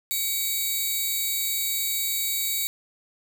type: tone pair together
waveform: 5% pulse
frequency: 2265 / 3831 Hz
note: C#7 / A#7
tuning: +37 / +47 cents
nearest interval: major sixth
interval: 910 cents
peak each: -20 / -18 dBFS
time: 0.11-2.67 s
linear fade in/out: 0 ms
effects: none